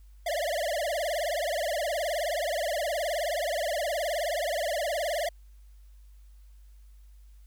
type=tone with vibrato; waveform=square; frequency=633 Hz; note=D#5; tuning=30 cents sharp; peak=-28 dBFS; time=0.26-5.29 s; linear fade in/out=5 ms; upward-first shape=triangle; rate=19 Hz; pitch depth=230 cents each way; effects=added 50 Hz sine -49 dBFS peak until 7.46 s + white hiss -70 dBFS RMS until 7.46 s